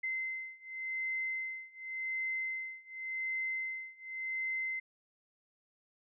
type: beating tone pair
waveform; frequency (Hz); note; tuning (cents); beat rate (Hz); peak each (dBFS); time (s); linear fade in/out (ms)
sine; 2066 / 2066.89; C7 / C7; -22 / -22; 0.89; -39 / -38; 0.03-4.8; 10
effects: none